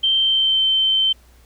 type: tone with pitch glide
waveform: sine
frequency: 3133 to 3099 Hz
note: G7 to G7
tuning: -2 to -21 cents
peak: -14 dBFS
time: 0.03-1.13 s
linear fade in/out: 10 ms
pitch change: -19 cents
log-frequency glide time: 0.16-0.64 s
effects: added 60 Hz sine -48 dBFS peak until 1.45 s + pink hiss -55 dBFS RMS until 1.45 s